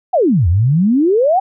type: exponential two-way sweep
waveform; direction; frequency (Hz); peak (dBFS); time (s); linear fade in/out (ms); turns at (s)
sine; down then up; 796 to 79.9 to 796; -9; 0.13-1.4; 10; 0.48
effects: none